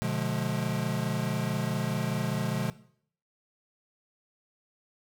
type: chord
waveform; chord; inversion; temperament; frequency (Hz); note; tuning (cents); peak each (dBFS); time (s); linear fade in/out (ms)
square; B diminished seventh; none; just; 123.47 / 148.16 / 177.8 / 213.4; B2 / D3 / F3 / Ab3; 0 / +16 / +31 / +47; -34; 0.02-2.7; 0
effects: noise-tail reverb RT60 0.6 s tail -18 dB re dry